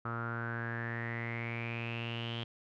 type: tone with low-pass filter sweep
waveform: sawtooth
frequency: 116.54 Hz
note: A#2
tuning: in tune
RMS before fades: -38 dBFS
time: 0.05-2.44 s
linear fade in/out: 5 ms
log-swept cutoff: 1300 to 3200 Hz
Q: 9.7
effects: none